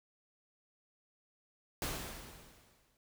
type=noise with exponential decay; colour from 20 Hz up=pink; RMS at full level=-36 dBFS; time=1.82-2.97 s; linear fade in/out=1 ms; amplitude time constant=250 ms; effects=none